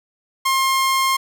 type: tone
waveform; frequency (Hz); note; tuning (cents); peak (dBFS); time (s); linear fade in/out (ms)
sawtooth; 1065; C6; +30; -12; 0.45-1.17; 10
effects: 9-bit